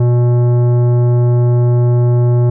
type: tone with tanh clipping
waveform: triangle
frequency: 121.3 Hz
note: B2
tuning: 31 cents flat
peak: -10 dBFS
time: 0-2.5 s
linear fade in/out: 5 ms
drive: 17 dB
effects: none